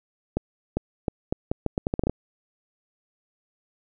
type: accelerating click train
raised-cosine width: 2 ms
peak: -10 dBFS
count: 13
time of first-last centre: 0.37-2.096 s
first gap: 400 ms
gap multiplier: 0.78
effects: none